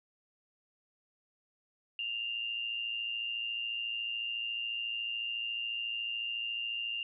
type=tone with amplitude modulation; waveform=sine; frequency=2795 Hz; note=F7; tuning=1 cent sharp; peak=-31 dBFS; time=1.99-7.03 s; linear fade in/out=2 ms; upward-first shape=sine; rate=114 Hz; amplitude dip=55%; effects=none